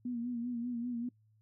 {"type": "tone with vibrato", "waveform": "sine", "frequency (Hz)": 240, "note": "B3", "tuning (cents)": -49, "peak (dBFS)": -34, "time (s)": [0.05, 1.09], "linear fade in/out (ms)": 5, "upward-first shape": "sine", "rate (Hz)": 5.1, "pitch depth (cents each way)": 57, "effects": ["noise-tail reverb RT60 0.1 s tail -21 dB re dry", "added 108 Hz sine -65 dBFS peak until 1.41 s"]}